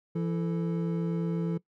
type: tone cluster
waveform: triangle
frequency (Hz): 169 / 330.1 / 438.4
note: E3 / E4 / A4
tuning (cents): +43 / +2 / -6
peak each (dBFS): -26 / -35 / -34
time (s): 0.15-1.58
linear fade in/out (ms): 10
effects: noise-tail reverb RT60 0.1 s tail -20 dB re dry